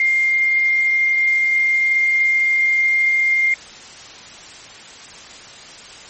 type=tone; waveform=sine; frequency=2114 Hz; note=C7; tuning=17 cents sharp; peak=-13 dBFS; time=0-3.54 s; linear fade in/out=2 ms; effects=white hiss -38 dBFS RMS until 6.09 s + MP3 32 kbps